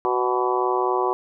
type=harmonic tone with a mistuned harmonic; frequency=124.3 Hz; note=B2; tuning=12 cents sharp; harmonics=3 / 4 / 5 / 6 / 7 / 8 / 9; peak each=-23 / -29 / -34 / -27 / -29 / -25 / -29 dBFS; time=0.05-1.13 s; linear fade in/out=0 ms; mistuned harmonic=9; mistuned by=+30 cents; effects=none